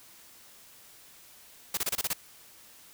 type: noise bursts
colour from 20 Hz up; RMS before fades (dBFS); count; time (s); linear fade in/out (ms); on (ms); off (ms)
white; -29; 7; 1.74-2.133; 5; 33; 27
effects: white hiss -54 dBFS RMS until 2.93 s